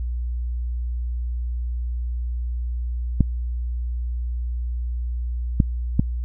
clicks, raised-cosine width 5 ms, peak -3 dBFS, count 3, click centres 3.207 / 5.602 / 5.995 s, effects added 60 Hz sine -23 dBFS peak until 6.24 s

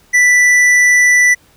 triangle tone with hard clipping, 1975.5 Hz, B6, in tune, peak -8 dBFS, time 0.13-1.35 s, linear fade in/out 20 ms, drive 12 dB, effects pink hiss -50 dBFS RMS until 1.56 s

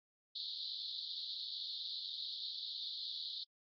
white band-pass noise, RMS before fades -44 dBFS, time 0.35-3.44 s, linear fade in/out 10 ms, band 3500 to 4500 Hz, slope 96 dB/octave, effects AAC 32 kbps

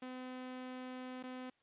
sawtooth tone with dropouts, 254.8 Hz, C4, 46 cents flat, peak -40 dBFS, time 0.02-1.5 s, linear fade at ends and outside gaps 5 ms, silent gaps 1.228-1.236 s, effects white hiss -75 dBFS RMS until 1.62 s + resampled to 8000 Hz

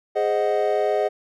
triangle chord, Ab dominant seventh, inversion none, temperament equal, 415.3 / 523.3 / 622.3 / 740 Hz, Ab4 / C5 / Eb5 / Gb5, 0 / 0 / 0 / 0 cents, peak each -21 / -25 / -21 / -24 dBFS, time 0.15-1.09 s, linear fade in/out 20 ms, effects none

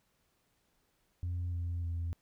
sine tone with pitch steps, 88 / 86.29 / 84.61 Hz, F2 / F2 / E2, +14 / -20 / +46 cents, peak -31 dBFS, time 1.23-2.13 s, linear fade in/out 0 ms, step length 300 ms, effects tanh soft clip ceiling -31 dBFS + pink hiss -75 dBFS RMS until 2.21 s

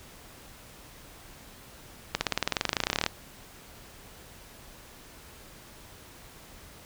accelerating click train, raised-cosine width 0.2 ms, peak -7 dBFS, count 24, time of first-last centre 2.15-3.063 s, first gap 60 ms, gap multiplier 0.96, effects pink hiss -50 dBFS RMS until 6.85 s

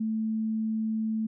sine tone, 220 Hz, A3, in tune, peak -26 dBFS, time 0-1.27 s, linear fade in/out 10 ms, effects none

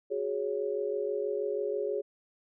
sine chord, F# suspended second, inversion none, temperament just, 370 / 416.2 / 555 Hz, F#4 / G#4 / C#5, 0 / +4 / +2 cents, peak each -36 / -31 / -35 dBFS, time 0.1-2.02 s, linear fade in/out 20 ms, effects none

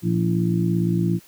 harmonic tone with a mistuned harmonic, 57.5 Hz, A#1, 23 cents flat, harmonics 2 / 3 / 4 / 5 / 6, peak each -24 / -20 / -32 / -31 / -26 dBFS, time 0.02-1.2 s, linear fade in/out 50 ms, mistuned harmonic 6, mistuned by -47 cents, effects white hiss -51 dBFS RMS until 1.27 s

